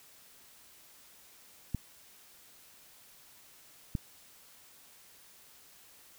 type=clicks; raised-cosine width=5 ms; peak=-19 dBFS; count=2; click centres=1.747 / 3.952 s; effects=white hiss -58 dBFS RMS until 6.18 s